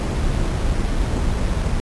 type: noise with sample-and-hold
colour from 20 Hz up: brown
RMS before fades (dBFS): -20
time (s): 0-1.8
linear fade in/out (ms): 0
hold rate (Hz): 7350
effects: resampled to 24000 Hz